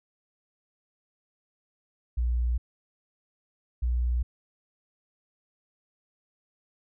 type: tone pair in turn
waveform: sine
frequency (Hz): 60 / 60.52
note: B1 / B1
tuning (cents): -49 / -34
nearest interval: unison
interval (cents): 15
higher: second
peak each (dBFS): -23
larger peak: neither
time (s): 2.17-2.58 / 3.82-4.23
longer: neither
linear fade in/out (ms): 10
effects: none